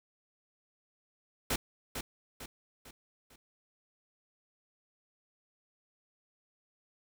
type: noise with echo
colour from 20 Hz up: pink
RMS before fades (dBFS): -31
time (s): 1.5-1.56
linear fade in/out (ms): 5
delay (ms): 450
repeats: 4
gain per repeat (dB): -7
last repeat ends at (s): 3.36
effects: none